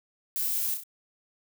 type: noise with echo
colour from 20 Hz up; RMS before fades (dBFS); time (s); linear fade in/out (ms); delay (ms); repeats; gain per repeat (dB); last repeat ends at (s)
violet; -30; 0.36-0.74; 0; 32; 3; -5; 0.836
effects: none